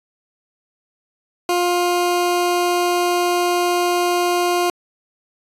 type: tone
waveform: 20% pulse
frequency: 353 Hz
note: F4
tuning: 19 cents sharp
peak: -11 dBFS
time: 1.49-4.7 s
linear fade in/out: 2 ms
effects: resampled to 32000 Hz